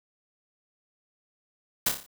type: noise with echo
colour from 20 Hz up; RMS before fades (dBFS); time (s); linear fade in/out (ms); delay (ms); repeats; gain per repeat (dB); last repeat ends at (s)
white; -23; 1.86-1.89; 5; 29; 6; -5; 2.064
effects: none